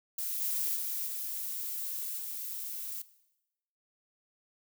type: noise with level steps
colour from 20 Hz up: violet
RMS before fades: -35 / -32 / -35 / -37 / -39 dBFS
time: 0.18-3.02 s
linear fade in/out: 5 ms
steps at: 0.4 / 0.75 / 1.06 / 2.17 s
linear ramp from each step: 20 ms
effects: noise-tail reverb RT60 0.9 s tail -17 dB re dry